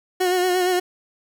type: tone with vibrato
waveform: 30% pulse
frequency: 363.5 Hz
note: F#4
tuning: 31 cents flat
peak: -15 dBFS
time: 0.2-0.8 s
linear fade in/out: 10 ms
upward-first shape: sine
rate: 8.6 Hz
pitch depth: 37 cents each way
effects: 9-bit